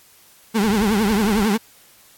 35% pulse tone with vibrato, 210.1 Hz, G#3, 20 cents sharp, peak -14 dBFS, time 0.54-1.58 s, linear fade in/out 20 ms, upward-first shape triangle, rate 11 Hz, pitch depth 170 cents each way
brown noise, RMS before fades -33 dBFS, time 0.63-1.46 s, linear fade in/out 5 ms
effects white hiss -51 dBFS RMS until 2.17 s + AAC 64 kbps

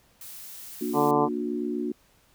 blue noise, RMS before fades -42 dBFS, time 0.21-1.11 s, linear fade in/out 2 ms
sine chord, Bb augmented, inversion none, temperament equal with one note detuned, 233.1 / 293.7 / 361.5 Hz, Bb3 / D4 / F#4, 0 / 0 / -40 cents, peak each -31 dBFS, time 0.81-1.92 s, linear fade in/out 5 ms
harmonic tone, 146.83 Hz, D3, in tune, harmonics 1 / 2 / 3 / 4 / 5 / 6 / 7 / 8, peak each -33 / -28 / -25 / -32 / -27 / -28 / -27 / -33 dBFS, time 0.93-1.29 s, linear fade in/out 50 ms
effects pink hiss -62 dBFS RMS until 2.34 s

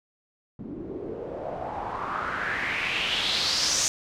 white noise with low-pass filter sweep, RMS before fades -29 dBFS, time 0.59-3.88 s, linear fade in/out 0 ms, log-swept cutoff 260 to 6600 Hz, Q 4, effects none

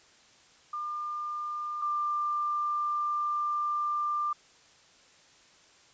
sine tone pair in turn, 1200 / 1191 Hz, D6 / D6, +37 / +24 cents, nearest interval unison, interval 13 cents, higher first, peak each -32 / -27 dBFS, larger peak second, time 0.73-1.82 / 1.82-4.33 s, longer second, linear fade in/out 5 ms, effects white hiss -59 dBFS RMS until 5.93 s + resampled to 16000 Hz

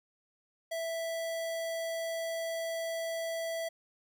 square tone, 659.3 Hz, E5, in tune, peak -34 dBFS, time 0.71-3.69 s, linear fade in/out 10 ms, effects none

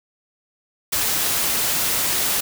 white noise, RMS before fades -21 dBFS, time 0.92-2.41 s, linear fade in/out 10 ms, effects none

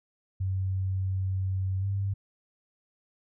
sine tone with pitch glide, 94.8 to 98.54 Hz, F#2 to G2, +43 to +10 cents, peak -26 dBFS, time 0.4-2.14 s, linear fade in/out 10 ms, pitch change +67 cents, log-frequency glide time 1.8-1.85 s, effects none

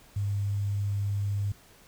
sine tone with quantisation, 100.9 Hz, G#2, 49 cents flat, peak -26 dBFS, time 0.16-1.52 s, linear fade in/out 5 ms, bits 9, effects pink hiss -56 dBFS RMS until 1.87 s

